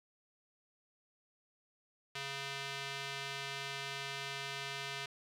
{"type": "tone with band-pass filter", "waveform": "square", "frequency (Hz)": 138.59, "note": "C#3", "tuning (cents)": 0, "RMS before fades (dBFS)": -42, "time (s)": [2.15, 5.06], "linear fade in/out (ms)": 5, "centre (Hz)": 3000, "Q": 1.1, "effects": []}